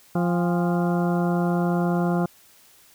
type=harmonic tone with a mistuned harmonic; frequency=174.7 Hz; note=F3; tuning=1 cent sharp; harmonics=1 / 2 / 3 / 4 / 5 / 6 / 7 / 8; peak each=-21 / -27 / -32 / -30 / -34 / -37 / -39 / -37 dBFS; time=0.15-2.26 s; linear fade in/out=5 ms; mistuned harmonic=5; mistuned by=-110 cents; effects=white hiss -54 dBFS RMS until 2.94 s